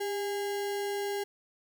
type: tone with sample-and-hold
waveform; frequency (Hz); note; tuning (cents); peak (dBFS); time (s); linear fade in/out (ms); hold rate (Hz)
sine; 401; G4; +39; -30; 0-1.24; 10; 1225
effects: none